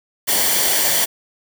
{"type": "noise with comb filter", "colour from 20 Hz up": "white", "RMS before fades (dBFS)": -17, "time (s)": [0.27, 1.06], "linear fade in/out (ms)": 20, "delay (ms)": 0.77, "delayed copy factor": -0.55, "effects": []}